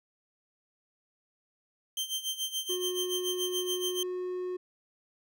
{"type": "tone with tremolo", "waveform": "sawtooth", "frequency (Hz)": 3136, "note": "G7", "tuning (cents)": 0, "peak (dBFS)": -26, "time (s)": [1.97, 4.03], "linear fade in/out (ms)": 2, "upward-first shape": "sine", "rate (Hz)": 7, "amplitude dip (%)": 80}
{"type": "tone", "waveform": "triangle", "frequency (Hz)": 363.9, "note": "F#4", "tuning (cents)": -29, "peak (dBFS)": -30, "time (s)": [2.69, 4.57], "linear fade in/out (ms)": 10}
{"effects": []}